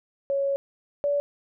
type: tone pair in turn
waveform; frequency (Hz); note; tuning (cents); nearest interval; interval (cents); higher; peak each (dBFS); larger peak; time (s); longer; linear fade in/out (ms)
sine; 554.4 / 574.2; C#5 / D5; 0 / -39; minor second; 61; second; -22 / -21; second; 0.3-0.56 / 1.04-1.2; first; 0
effects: none